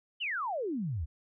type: exponential sweep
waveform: sine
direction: down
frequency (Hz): 3136 to 68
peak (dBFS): -31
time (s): 0.2-1.06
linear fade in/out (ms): 20
effects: none